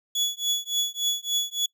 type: tone with tremolo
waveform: 30% pulse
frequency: 3400 Hz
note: G#7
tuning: 40 cents sharp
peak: -18 dBFS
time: 0.15-1.66 s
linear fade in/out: 5 ms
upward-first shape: triangle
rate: 3.5 Hz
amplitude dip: 100%
effects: noise-tail reverb RT60 0.1 s tail -24 dB re dry